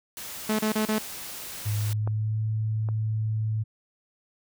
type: noise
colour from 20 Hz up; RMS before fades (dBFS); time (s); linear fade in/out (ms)
white; -38; 0.17-1.93; 0
type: tone bursts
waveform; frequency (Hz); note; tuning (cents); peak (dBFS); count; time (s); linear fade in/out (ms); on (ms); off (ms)
sawtooth; 215.9; A3; -33; -19; 4; 0.49-0.986; 5; 100; 32
type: tone with pitch glide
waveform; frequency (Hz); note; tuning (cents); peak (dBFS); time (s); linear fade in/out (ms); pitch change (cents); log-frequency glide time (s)
sine; 105.5 to 109.22; G#2 to A2; +28 to -12; -24; 1.65-3.64; 20; +60; 1.76-2.41
type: clicks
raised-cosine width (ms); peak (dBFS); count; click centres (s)
1; -20 / -25; 2; 2.075 / 2.888
effects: none